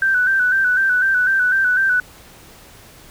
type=tone with vibrato; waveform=sine; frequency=1526 Hz; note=G6; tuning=47 cents flat; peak=-13 dBFS; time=0.02-2 s; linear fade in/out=2 ms; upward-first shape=square; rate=4 Hz; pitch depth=46 cents each way; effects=pink hiss -44 dBFS RMS until 3.1 s